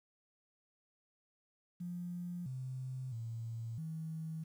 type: tone with pitch steps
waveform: sine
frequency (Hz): 176 / 129.6 / 114.4 / 160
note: F3 / C3 / A#2 / D#3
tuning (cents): +14 / -16 / -32 / +49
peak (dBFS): -39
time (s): 1.8-4.44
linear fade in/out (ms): 10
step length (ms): 660
effects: 11-bit